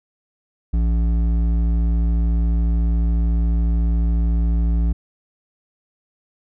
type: tone with hard clipping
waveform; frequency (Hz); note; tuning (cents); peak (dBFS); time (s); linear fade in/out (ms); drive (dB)
sine; 57; A#1; -38; -17; 0.73-4.93; 10; 9
effects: none